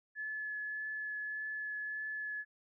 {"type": "tone with vibrato", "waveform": "sine", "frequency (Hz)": 1716, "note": "A6", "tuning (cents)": -44, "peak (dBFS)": -37, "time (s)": [0.15, 2.45], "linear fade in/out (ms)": 50, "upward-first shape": "triangle", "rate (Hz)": 1.7, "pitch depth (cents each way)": 12, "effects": []}